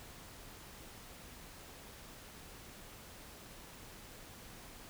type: silence
effects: pink hiss -53 dBFS RMS until 4.89 s